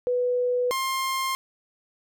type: tone pair in turn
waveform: sine / sawtooth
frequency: 493.9 / 1059.9 Hz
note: B4 / C6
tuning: 0 / +22 cents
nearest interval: octave + minor second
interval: 1322 cents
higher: second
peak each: -21 dBFS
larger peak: neither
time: 0.07-0.71 / 0.71-1.35 s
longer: neither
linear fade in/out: 0 ms
effects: none